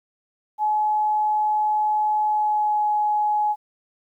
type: tone with pitch glide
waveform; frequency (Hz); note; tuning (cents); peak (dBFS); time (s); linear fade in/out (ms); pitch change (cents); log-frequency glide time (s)
sine; 850 to 842.2; G#5 to G#5; +40 to +24; -18; 0.58-3.56; 50; -16; 2.26-2.87
effects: 10-bit